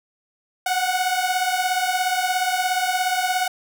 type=beating tone pair; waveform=sawtooth; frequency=729 / 746 Hz; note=F#5 / F#5; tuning=-26 / +14 cents; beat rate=17 Hz; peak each=-19 dBFS; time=0.66-3.48 s; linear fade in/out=5 ms; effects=none